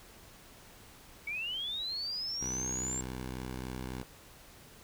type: linear sweep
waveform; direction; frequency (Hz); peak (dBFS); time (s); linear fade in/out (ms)
sine; up; 2236 to 7459; -34; 1.27-3.01; 5
type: tone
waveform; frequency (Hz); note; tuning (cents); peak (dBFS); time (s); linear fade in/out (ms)
10% pulse; 63.6; C2; -48; -30; 2.41-4.02; 5
type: click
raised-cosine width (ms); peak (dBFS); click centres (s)
1; -33; 4.03
effects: pink hiss -55 dBFS RMS until 4.83 s